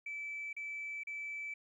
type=tone bursts; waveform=sine; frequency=2313 Hz; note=D7; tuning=27 cents flat; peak=-38 dBFS; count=3; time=0.06-1.54 s; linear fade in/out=5 ms; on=470 ms; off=35 ms; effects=tanh soft clip ceiling -35 dBFS + 13-bit